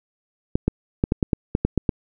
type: clicks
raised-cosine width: 3 ms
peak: -5 dBFS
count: 10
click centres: 0.555 / 0.68 / 1.039 / 1.121 / 1.228 / 1.332 / 1.551 / 1.65 / 1.777 / 1.892 s
effects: none

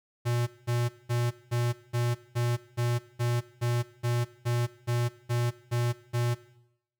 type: tone bursts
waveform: square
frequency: 120 Hz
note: B2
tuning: 49 cents flat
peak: -26 dBFS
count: 15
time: 0.25-6.35 s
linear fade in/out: 20 ms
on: 220 ms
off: 200 ms
effects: noise-tail reverb RT60 0.8 s tail -17 dB re dry

